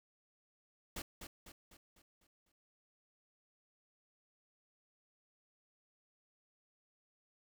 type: noise with echo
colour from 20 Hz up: pink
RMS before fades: -43 dBFS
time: 0.96-1.02 s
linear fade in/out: 5 ms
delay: 250 ms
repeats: 6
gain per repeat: -6 dB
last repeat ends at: 2.52 s
effects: none

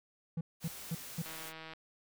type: tone bursts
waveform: triangle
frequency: 164.1 Hz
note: E3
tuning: 8 cents flat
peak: -31 dBFS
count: 4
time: 0.37-1.22 s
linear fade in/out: 5 ms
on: 40 ms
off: 230 ms
type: noise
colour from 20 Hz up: white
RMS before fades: -47 dBFS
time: 0.6-1.53 s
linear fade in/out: 50 ms
type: click train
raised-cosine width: 0.3 ms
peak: -31 dBFS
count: 77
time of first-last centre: 1.26-1.735 s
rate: 160 Hz
effects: none

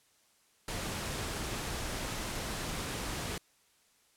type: noise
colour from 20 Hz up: pink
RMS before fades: -37 dBFS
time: 0.68-3.38 s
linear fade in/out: 2 ms
effects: white hiss -68 dBFS RMS until 4.16 s + low-pass 11000 Hz 12 dB/octave

